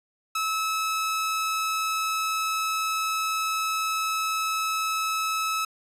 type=tone; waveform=sawtooth; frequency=1298 Hz; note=E6; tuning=27 cents flat; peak=-21 dBFS; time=0.35-5.65 s; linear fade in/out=5 ms; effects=resampled to 32000 Hz